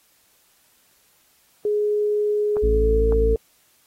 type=tone with pitch glide; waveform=sine; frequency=418.1 to 448.1 Hz; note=G#4 to A4; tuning=+12 to +32 cents; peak=-18 dBFS; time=1.65-3.36 s; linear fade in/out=2 ms; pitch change=+120 cents; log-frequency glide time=2.54-3.06 s
type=clicks; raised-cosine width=1 ms; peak=-18 dBFS; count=2; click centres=2.568 / 3.123 s
type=harmonic tone; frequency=55 Hz; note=A1; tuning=in tune; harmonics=1 / 2 / 3 / 4 / 5 / 6 / 7 / 8; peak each=-18 / -34 / -40 / -34 / -32 / -44 / -45 / -42 dBFS; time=2.62-3.36 s; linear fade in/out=20 ms
effects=white hiss -60 dBFS RMS until 3.86 s + AAC 48 kbps